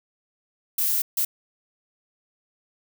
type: noise bursts at uneven times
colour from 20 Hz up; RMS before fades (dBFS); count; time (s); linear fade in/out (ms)
violet; -23; 2; 0.78-1.02 / 1.17-1.25; 5
effects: none